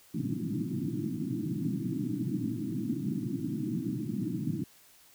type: band-pass noise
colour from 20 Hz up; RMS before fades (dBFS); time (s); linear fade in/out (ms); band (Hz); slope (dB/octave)
white; -33; 0.14-4.64; 5; 110 to 330; 96
effects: white hiss -59 dBFS RMS until 5.14 s